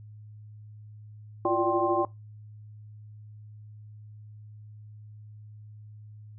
sine tone cluster, 341.8 / 354.6 / 585 / 777 / 1053 Hz, F4 / F4 / D5 / G5 / C6, -37 / +26 / -7 / -16 / +11 cents, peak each -29 dBFS, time 1.45-2.05 s, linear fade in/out 2 ms, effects noise-tail reverb RT60 0.2 s tail -21 dB re dry + added 106 Hz sine -44 dBFS peak until 6.38 s

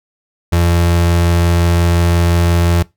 35% pulse tone, 85.7 Hz, F2, 32 cents flat, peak -8 dBFS, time 0.52-2.83 s, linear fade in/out 10 ms, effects noise-tail reverb RT60 0.2 s tail -21 dB re dry

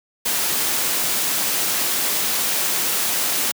white noise, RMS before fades -21 dBFS, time 0.25-3.52 s, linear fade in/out 10 ms, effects high-pass 150 Hz 12 dB/octave

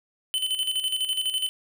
square tone with tremolo, 3041 Hz, F#7, 47 cents sharp, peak -23 dBFS, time 0.34-1.49 s, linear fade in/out 0 ms, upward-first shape square, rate 12 Hz, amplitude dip 60%, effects none

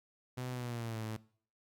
sawtooth tone with pitch glide, 126.2 to 109.86 Hz, B2 to A2, +38 to -2 cents, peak -34 dBFS, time 0.37-1.17 s, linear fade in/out 10 ms, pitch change -240 cents, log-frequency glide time 0.52-1.03 s, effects noise-tail reverb RT60 0.5 s tail -20 dB re dry + Opus 48 kbps

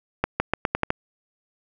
accelerating click train, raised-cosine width 0.5 ms, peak -5 dBFS, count 7, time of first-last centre 0.24-0.904 s, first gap 160 ms, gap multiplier 0.85, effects none

